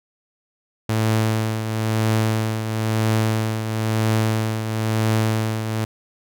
sawtooth tone with tremolo, 110 Hz, A2, in tune, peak -12 dBFS, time 0.89-5.85 s, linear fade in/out 5 ms, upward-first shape triangle, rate 1 Hz, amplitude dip 60%, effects none

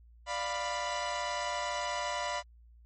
sawtooth chord, B diminished, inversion first, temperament equal with one note detuned, 590.7 / 698.5 / 987.8 Hz, D5 / F5 / B5, +10 / 0 / 0 cents, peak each -34 / -34 / -31 dBFS, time 0.26-2.43 s, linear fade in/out 50 ms, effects added 58 Hz sine -54 dBFS peak until 2.85 s + MP3 32 kbps

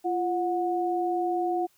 sine tone pair together, 345.2 / 730 Hz, F4 / F#5, -20 / -24 cents, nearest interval octave + minor second, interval 1296 cents, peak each -27 dBFS, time 0.04-1.67 s, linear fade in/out 20 ms, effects white hiss -65 dBFS RMS until 1.77 s

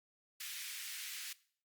pink high-pass noise, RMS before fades -45 dBFS, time 0.4-1.33 s, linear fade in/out 5 ms, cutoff 1900 Hz, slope 24 dB/octave, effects noise-tail reverb RT60 0.5 s tail -19 dB re dry + Opus 48 kbps

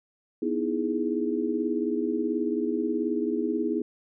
sine chord, E major seventh, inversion second, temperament equal, 246.9 / 311.1 / 329.6 / 415.3 Hz, B3 / D#4 / E4 / G#4, 0 / 0 / 0 / 0 cents, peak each -30 dBFS, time 0.42-3.82 s, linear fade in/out 5 ms, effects none

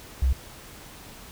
sine tone, 65.41 Hz, C2, in tune, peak -18 dBFS, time 0.22-0.33 s, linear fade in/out 5 ms, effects pink hiss -45 dBFS RMS until 1.31 s

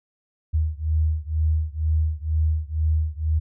sine beating tone pair, 77.5 / 79.6 Hz, D#2 / D#2, -6 / +40 cents, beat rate 2.1 Hz, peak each -22 / -23 dBFS, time 0.53-3.4 s, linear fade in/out 20 ms, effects none

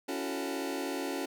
sawtooth chord, F# minor seventh, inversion second, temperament just, 277.5 / 333 / 370 / 444 Hz, C#4 / E4 / F#4 / A4, +2 / +18 / 0 / +16 cents, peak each -32 / -36 / -34 / -37 dBFS, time 0.08-1.26 s, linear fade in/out 10 ms, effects none

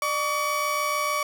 30% pulse tone pair together, 600 / 1133.3 Hz, D5 / C#6, +37 / +38 cents, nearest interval major seventh, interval 1101 cents, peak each -27 / -22 dBFS, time 0.02-1.23 s, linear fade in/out 2 ms, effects 10-bit

